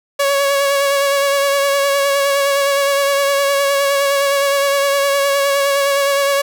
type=tone with vibrato; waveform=sawtooth; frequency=559 Hz; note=C#5; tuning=14 cents sharp; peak=-9 dBFS; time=0.19-6.42 s; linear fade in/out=10 ms; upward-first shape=sine; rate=9.7 Hz; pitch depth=22 cents each way; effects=none